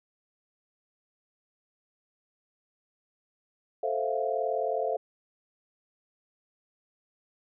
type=chord; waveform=sine; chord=F major seventh; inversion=first; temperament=equal; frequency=440 / 523.3 / 659.3 / 698.5 Hz; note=A4 / C5 / E5 / F5; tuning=0 / 0 / 0 / 0 cents; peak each=-32 dBFS; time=3.83-4.97 s; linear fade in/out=5 ms; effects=none